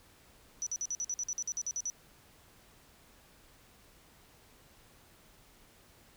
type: tone bursts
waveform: sine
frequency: 5920 Hz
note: F#8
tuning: in tune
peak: -32 dBFS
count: 14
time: 0.62-1.9 s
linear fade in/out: 0 ms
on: 45 ms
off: 50 ms
effects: pink hiss -61 dBFS RMS until 6.16 s